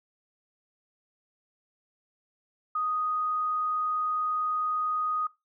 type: tone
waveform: sine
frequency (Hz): 1244.5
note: D#6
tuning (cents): 0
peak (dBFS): -26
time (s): 2.75-5.27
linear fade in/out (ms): 5
effects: noise-tail reverb RT60 0.2 s tail -18 dB re dry